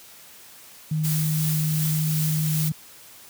sine tone, 155.56 Hz, D#3, in tune, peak -21 dBFS, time 0.91-2.72 s, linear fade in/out 5 ms
blue noise with tremolo, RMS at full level -28 dBFS, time 1.03-2.7 s, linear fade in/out 20 ms, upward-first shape triangle, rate 2.7 Hz, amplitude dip 35%
effects white hiss -47 dBFS RMS until 3.29 s + high-pass 60 Hz 12 dB/octave

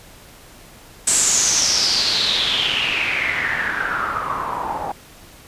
white noise with low-pass filter sweep, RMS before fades -20 dBFS, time 1.07-4.92 s, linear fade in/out 5 ms, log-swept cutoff 8100 to 800 Hz, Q 6.4, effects pink hiss -44 dBFS RMS until 5.47 s + resampled to 32000 Hz

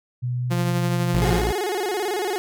sine tone with pitch glide, 123.47 to 126.06 Hz, B2 to B2, 0 to +36 cents, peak -22 dBFS, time 0.22-1.33 s, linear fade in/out 20 ms, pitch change +36 cents, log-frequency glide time 0.37-0.66 s
sawtooth tone with tremolo, 174.61 Hz, F3, in tune, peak -17 dBFS, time 0.5-1.42 s, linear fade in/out 20 ms, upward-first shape triangle, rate 12 Hz, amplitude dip 35%
sawtooth tone, 56 Hz, A1, 31 cents sharp, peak -18 dBFS, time 1.14-1.52 s, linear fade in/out 0 ms
30% pulse tone with vibrato, 392 Hz, G4, in tune, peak -20 dBFS, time 1.22-2.38 s, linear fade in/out 0 ms, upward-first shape square, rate 18 Hz, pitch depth 130 cents each way
effects none

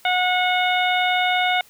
harmonic tone, 729 Hz, F#5, 26 cents flat, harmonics 1 / 2 / 3 / 4 / 5, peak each -20 / -25 / -23 / -28 / -27 dBFS, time 0.05-1.61 s, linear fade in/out 2 ms, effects white hiss -52 dBFS RMS until 1.69 s

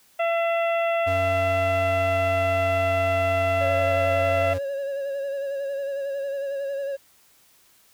harmonic tone, 673 Hz, E5, 36 cents sharp, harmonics 1 / 2 / 3 / 4 / 5, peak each -21 / -31 / -32 / -32 / -43 dBFS, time 0.19-4.54 s, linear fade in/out 10 ms
square tone with pitch glide, 92.5 to 91.86 Hz, F#2 to F#2, 0 to -12 cents, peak -28 dBFS, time 1.06-4.59 s, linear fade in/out 20 ms, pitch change -12 cents, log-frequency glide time 1.63-3.2 s
triangle tone with vibrato, 554.4 Hz, C#5, in tune, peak -24 dBFS, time 3.6-6.97 s, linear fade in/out 20 ms, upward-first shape sine, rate 11 Hz, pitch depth 35 cents each way
effects white hiss -58 dBFS RMS until 7.93 s

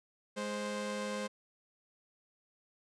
sawtooth tone pair together, 207.7 / 523.4 Hz, G#3 / C5, 0 / 0 cents, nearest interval octave + major third, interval 1600 cents, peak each -35 / -34 dBFS, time 0.36-1.28 s, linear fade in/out 20 ms, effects resampled to 22050 Hz

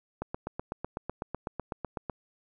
click train, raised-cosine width 1 ms, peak -19 dBFS, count 16, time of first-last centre 0.22-2.097 s, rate 7.99 Hz, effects none

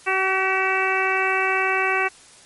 harmonic tone with a mistuned harmonic, 380 Hz, F#4, 46 cents sharp, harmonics 1 / 2 / 3 / 4 / 5 / 6 / 7, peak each -26 / -26 / -26 / -26 / -26 / -26 / -26 dBFS, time 0.06-2.09 s, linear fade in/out 20 ms, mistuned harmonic 5, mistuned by +20 cents, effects white hiss -48 dBFS RMS until 2.45 s + MP3 48 kbps

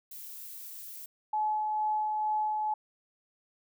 violet noise, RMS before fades -44 dBFS, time 0.11-1.06 s, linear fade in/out 5 ms
sine tone with tremolo, 855 Hz, A5, 50 cents flat, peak -26 dBFS, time 1.33-2.74 s, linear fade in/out 5 ms, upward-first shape sine, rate 2.2 Hz, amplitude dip 25%
effects none

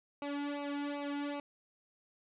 sawtooth tone with flanger, 287 Hz, D4, 40 cents flat, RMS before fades -38 dBFS, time 0.22-1.4 s, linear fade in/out 2 ms, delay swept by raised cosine 0.58 to 1.68 ms, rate 2.6 Hz, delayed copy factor -0.95, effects resampled to 8000 Hz + 11-bit

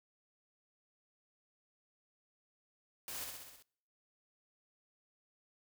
white noise with echo, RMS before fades -44 dBFS, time 3.08-3.24 s, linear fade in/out 0 ms, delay 64 ms, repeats 6, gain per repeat -3 dB, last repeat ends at 3.624 s, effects noise-tail reverb RT60 0.7 s tail -26 dB re dry

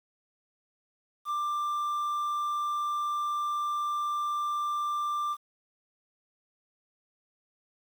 triangle tone with quantisation, 1184 Hz, D6, 14 cents sharp, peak -26 dBFS, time 1.25-5.37 s, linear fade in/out 50 ms, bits 9, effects none

